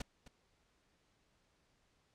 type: noise with echo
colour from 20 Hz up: pink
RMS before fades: -40 dBFS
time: 0-0.02 s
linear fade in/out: 5 ms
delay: 260 ms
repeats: 1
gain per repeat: -14 dB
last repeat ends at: 0.28 s
effects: pink hiss -75 dBFS RMS until 2.14 s + low-pass 7000 Hz 12 dB/octave